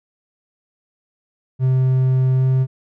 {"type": "tone with pitch glide", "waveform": "triangle", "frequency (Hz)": [129.9, 130.73], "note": ["C3", "C3"], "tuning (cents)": [-12, -1], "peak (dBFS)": -11, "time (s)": [1.59, 2.67], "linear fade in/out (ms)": 50, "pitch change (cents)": 11, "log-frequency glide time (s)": [2.35, 2.44], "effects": []}